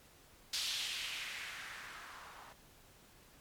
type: noise with low-pass filter sweep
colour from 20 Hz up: violet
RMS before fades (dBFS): -43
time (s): 0.53-2.53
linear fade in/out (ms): 5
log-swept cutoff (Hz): 4100 to 900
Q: 2
effects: pink hiss -62 dBFS RMS until 3.4 s + MP3 96 kbps